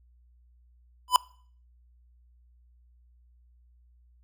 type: tone with exponential growth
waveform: square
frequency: 1000 Hz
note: B5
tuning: 21 cents sharp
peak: -12 dBFS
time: 1.08-1.16 s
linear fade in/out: 1 ms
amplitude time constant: 16 ms
effects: noise-tail reverb RT60 0.5 s tail -23 dB re dry + added 60 Hz sine -57 dBFS peak until 4.23 s